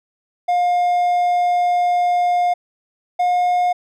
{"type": "tone pair in turn", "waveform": "triangle", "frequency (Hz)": [710, 715.8], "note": ["F5", "F5"], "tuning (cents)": [28, 42], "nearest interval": "unison", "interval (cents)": 14, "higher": "second", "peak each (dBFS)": -12, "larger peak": "neither", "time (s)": [[0.48, 2.54], [3.19, 3.73]], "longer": "first", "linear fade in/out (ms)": 10, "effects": []}